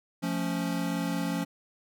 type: chord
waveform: square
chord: F augmented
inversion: none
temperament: equal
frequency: 174.61 / 220 / 277.2 Hz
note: F3 / A3 / C#4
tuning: 0 / 0 / 0 cents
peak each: -32 / -36 / -33 dBFS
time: 0.22-1.45 s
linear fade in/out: 20 ms
effects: none